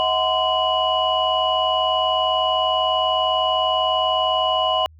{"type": "tone cluster", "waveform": "sine", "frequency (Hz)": [637, 737, 1030, 2932], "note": ["D#5", "F#5", "C6", "F#7"], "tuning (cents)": [41, -7, -28, -16], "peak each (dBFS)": -22, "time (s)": [0, 4.86], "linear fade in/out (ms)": 0, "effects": ["tanh soft clip ceiling -7 dBFS", "added 79 Hz sine -45 dBFS peak until 4.99 s"]}